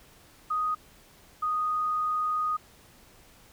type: tone pair in turn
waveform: sine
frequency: 1246 / 1240.9 Hz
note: D#6 / D#6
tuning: +2 / -5 cents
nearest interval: unison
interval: 7 cents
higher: first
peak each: -25 dBFS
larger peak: neither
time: 0.5-0.75 / 1.42-2.57 s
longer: second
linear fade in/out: 10 ms
effects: pink hiss -56 dBFS RMS until 3.52 s